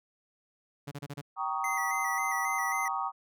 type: tone bursts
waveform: sawtooth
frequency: 143.1 Hz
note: D3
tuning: 45 cents flat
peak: -33 dBFS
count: 5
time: 0.87-1.215 s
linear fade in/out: 10 ms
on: 45 ms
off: 30 ms
type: chord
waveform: sine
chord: Eb dominant seventh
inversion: first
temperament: just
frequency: 777.8 / 933.4 / 1120.1 / 1244.5 Hz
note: G5 / Bb5 / Db6 / Eb6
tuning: -14 / +2 / +18 / 0 cents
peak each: -35 dBFS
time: 1.36-3.12 s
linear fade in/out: 50 ms
type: tone with vibrato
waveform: square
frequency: 2012 Hz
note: B6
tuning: 32 cents sharp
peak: -33 dBFS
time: 1.64-2.88 s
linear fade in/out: 2 ms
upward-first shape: square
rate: 3.7 Hz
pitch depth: 48 cents each way
effects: none